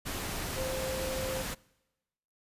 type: tone in noise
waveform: sine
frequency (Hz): 523.3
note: C5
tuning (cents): 0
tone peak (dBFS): -34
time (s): 0.56-1.43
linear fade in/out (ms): 20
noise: pink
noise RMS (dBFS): -36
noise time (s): 0.05-1.55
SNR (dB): -1
effects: noise-tail reverb RT60 1.0 s tail -24 dB re dry + resampled to 32000 Hz